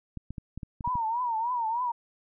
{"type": "clicks", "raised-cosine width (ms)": 5, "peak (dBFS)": -24, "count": 8, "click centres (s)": [0.173, 0.306, 0.382, 0.576, 0.632, 0.808, 0.876, 0.955]}
{"type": "tone with vibrato", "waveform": "sine", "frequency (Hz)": 938, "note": "A#5", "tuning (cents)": 11, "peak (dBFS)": -26, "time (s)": [0.84, 1.92], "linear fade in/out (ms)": 10, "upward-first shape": "triangle", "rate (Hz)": 3.3, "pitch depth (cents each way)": 140}
{"effects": []}